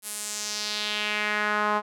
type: tone with band-pass filter sweep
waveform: sawtooth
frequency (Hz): 210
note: G#3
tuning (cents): +19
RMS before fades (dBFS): -28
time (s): 0.02-1.82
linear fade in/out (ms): 50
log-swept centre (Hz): 11000 to 1000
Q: 2.2
effects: none